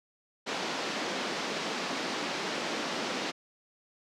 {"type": "band-pass noise", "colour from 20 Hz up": "pink", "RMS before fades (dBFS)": -34, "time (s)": [0.46, 3.32], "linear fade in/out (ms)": 20, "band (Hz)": [220, 5700], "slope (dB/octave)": 24, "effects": []}